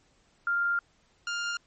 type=tone pair in turn; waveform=sine / sawtooth; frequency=1396.9 / 1403.1 Hz; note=F6 / F6; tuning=0 / +8 cents; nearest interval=unison; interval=8 cents; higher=second; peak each=-24 / -26 dBFS; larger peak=first; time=0.47-0.79 / 1.27-1.57 s; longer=first; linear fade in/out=2 ms; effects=pink hiss -66 dBFS RMS until 1.66 s + MP3 32 kbps